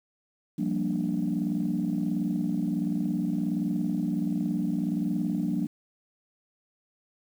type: chord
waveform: sine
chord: G minor seventh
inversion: third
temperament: equal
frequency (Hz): 174.61 / 196 / 233.1 / 293.7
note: F3 / G3 / Bb3 / D4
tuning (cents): 0 / 0 / 0 / 0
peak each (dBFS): -30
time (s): 0.58-5.67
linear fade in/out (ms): 10
effects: tanh soft clip ceiling -18 dBFS + 9-bit